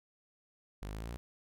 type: exponential sweep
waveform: sawtooth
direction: up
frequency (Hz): 48.42 to 61.74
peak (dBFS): -36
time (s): 0.82-1.17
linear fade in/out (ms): 0
effects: none